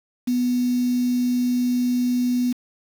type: tone with quantisation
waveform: sine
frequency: 246.9 Hz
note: B3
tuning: in tune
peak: -18 dBFS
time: 0.27-2.53 s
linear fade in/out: 10 ms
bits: 6
effects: none